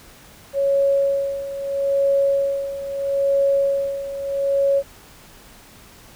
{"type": "tone with tremolo", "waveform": "sine", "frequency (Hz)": 554.4, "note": "C#5", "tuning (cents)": 0, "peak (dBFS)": -14, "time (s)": [0.53, 4.83], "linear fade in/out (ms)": 50, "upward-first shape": "sine", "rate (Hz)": 0.77, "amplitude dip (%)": 75, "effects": ["pink hiss -46 dBFS RMS until 6.15 s"]}